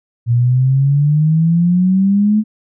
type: exponential sweep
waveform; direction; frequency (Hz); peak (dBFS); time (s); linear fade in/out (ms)
sine; up; 116.9 to 217.5; -9; 0.26-2.44; 50
effects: none